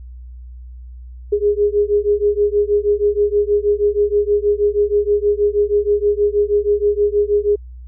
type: beating tone pair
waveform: sine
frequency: 409.4 / 415.7 Hz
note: G#4 / G#4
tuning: -25 / +2 cents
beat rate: 6.3 Hz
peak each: -16 dBFS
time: 1.32-7.56 s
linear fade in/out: 10 ms
effects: added 61 Hz sine -32 dBFS peak until 7.87 s

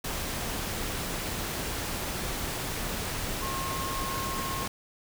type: tone in noise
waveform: sine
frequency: 1076 Hz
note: C6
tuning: 48 cents sharp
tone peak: -34 dBFS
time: 3.42-4.66 s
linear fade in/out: 5 ms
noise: pink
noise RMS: -33 dBFS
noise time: 0.04-4.68 s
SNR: -4 dB
effects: none

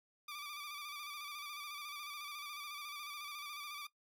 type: tone with vibrato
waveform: 15% pulse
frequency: 1174.7 Hz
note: D6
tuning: in tune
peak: -38 dBFS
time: 0.28-3.87 s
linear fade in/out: 5 ms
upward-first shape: square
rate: 14 Hz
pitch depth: 41 cents each way
effects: noise-tail reverb RT60 0.1 s tail -17 dB re dry

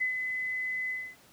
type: tone with ADSR envelope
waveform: sine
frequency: 2020 Hz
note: B6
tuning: 39 cents sharp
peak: -25 dBFS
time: 0-1.16 s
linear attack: 17 ms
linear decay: 110 ms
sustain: -5 dB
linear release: 260 ms
effects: pink hiss -58 dBFS RMS until 1.32 s + high-pass 100 Hz 12 dB/octave

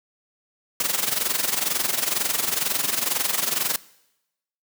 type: noise with amplitude modulation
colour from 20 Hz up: white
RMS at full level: -21 dBFS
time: 0.8-3.76 s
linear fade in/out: 2 ms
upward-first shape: sine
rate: 22.1 Hz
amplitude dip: 75%
effects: noise-tail reverb RT60 0.9 s tail -21 dB re dry + high-pass 150 Hz 12 dB/octave

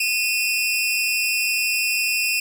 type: tone pair together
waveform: sawtooth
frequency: 2486 / 2694 Hz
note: D#7 / E7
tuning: -2 / +37 cents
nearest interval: minor second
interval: 139 cents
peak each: -19 dBFS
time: 0-2.4 s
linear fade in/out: 5 ms
effects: none

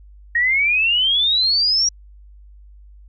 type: exponential sweep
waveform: sine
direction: up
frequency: 1860 to 5740 Hz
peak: -14 dBFS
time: 0.35-1.89 s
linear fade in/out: 5 ms
effects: added 50 Hz sine -41 dBFS peak until 3.08 s

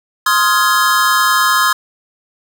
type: chord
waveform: square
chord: F minor seventh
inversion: second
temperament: just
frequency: 1047.7 / 1257.2 / 1396.9 / 1676.3 Hz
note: C6 / Eb6 / F6 / Ab6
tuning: +2 / +18 / 0 / +16 cents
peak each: -16 / -16 / -19 / -17 dBFS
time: 0.26-1.73 s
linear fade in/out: 5 ms
effects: none

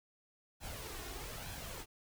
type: noise with flanger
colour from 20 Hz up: pink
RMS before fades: -45 dBFS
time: 0.6-1.86 s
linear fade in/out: 50 ms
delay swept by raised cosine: 1.2 to 2.8 ms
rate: 1.1 Hz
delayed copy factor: +0.55
effects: none

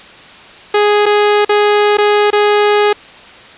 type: tone with dropouts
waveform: sawtooth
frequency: 415.3 Hz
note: G#4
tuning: in tune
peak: -4 dBFS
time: 0.74-2.93 s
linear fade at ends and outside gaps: 5 ms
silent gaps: 1.058-1.062 / 1.449-1.492 / 1.972-1.983 / 2.305-2.329 s
effects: white hiss -36 dBFS RMS until 3.57 s + resampled to 8000 Hz

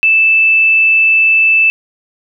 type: tone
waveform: sine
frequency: 2637 Hz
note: E7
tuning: in tune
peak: -6 dBFS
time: 0.03-1.7 s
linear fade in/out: 0 ms
effects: none

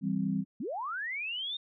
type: chord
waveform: sine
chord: C major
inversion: first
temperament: equal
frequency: 164.81 / 196 / 261.6 Hz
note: E3 / G3 / C4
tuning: 0 / 0 / 0 cents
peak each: -34 / -30 / -34 dBFS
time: 0.01-0.45 s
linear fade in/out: 50 ms
type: linear sweep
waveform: sine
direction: up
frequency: 180 to 3700 Hz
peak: -33 dBFS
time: 0.6-1.57 s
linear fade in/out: 5 ms
effects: none

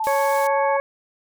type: tone with vibrato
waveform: sine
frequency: 873 Hz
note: A5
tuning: 14 cents flat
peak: -21 dBFS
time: 0-0.77 s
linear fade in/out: 5 ms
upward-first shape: square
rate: 16 Hz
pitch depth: 18 cents each way
type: band-pass noise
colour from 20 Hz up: white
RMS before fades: -37 dBFS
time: 0.04-0.47 s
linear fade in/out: 0 ms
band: 3300 to 16000 Hz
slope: 12 dB/octave
type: harmonic tone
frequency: 554 Hz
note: C#5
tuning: 1 cent flat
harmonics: 1 / 2 / 3 / 4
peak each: -20 / -26 / -30 / -32 dBFS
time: 0.07-0.8 s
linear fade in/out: 0 ms
effects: none

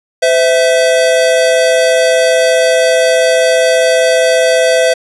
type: tone pair together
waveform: square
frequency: 511 / 656.3 Hz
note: C5 / E5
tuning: -41 / -8 cents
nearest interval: major third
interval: 433 cents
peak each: -11 dBFS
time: 0.22-4.94 s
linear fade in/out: 10 ms
effects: resampled to 24000 Hz + 7-bit

